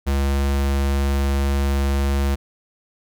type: tone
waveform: square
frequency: 69.3 Hz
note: C#2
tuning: in tune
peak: -18 dBFS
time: 0.06-2.36 s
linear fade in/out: 20 ms
effects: none